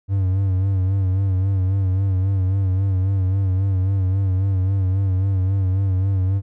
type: tone with vibrato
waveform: triangle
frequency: 95.4 Hz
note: G2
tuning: 47 cents flat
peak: -14 dBFS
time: 0.08-6.42 s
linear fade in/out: 50 ms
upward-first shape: sine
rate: 3.7 Hz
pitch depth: 57 cents each way
effects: none